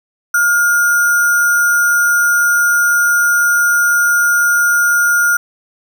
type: tone with sample-and-hold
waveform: sine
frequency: 1422 Hz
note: F6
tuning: 31 cents sharp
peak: -9 dBFS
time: 0.34-5.37 s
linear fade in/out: 5 ms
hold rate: 7350 Hz
effects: none